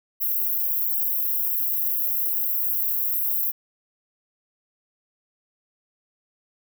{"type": "high-pass noise", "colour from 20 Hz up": "white", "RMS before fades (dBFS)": -24, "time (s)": [0.2, 3.52], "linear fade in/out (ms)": 20, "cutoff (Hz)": 12000, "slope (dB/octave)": 96, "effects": []}